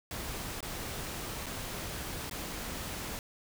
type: noise with dropouts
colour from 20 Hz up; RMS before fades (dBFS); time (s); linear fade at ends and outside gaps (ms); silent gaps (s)
pink; -39; 0.11-3.19; 1; 0.606-0.627 / 1.46-1.465 / 2.297-2.311
effects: none